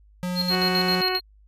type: tone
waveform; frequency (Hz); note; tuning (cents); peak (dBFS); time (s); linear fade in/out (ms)
square; 179.9; F#3; -48; -26; 0.23-1.01; 0
type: tone with tremolo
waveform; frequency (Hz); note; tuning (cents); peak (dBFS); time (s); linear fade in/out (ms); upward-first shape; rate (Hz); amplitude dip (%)
triangle; 4225; C8; +16; -20; 0.35-1.21; 50; square; 7.5; 70
type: harmonic tone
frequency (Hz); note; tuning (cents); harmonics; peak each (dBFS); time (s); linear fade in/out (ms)
370; F#4; 0; 1 / 2 / 3 / 4 / 5 / 6 / 7 / 8; -27 / -30 / -32 / -33 / -34 / -35 / -35 / -36; 0.49-1.2; 50
effects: added 51 Hz sine -51 dBFS peak until 1.47 s + resampled to 32000 Hz